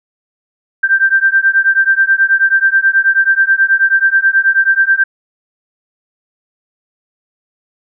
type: beating tone pair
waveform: sine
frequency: 1568 / 1577.3 Hz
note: G6 / G6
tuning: 0 / +10 cents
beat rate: 9.3 Hz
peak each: -11 dBFS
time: 0.83-5.04 s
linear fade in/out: 10 ms
effects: none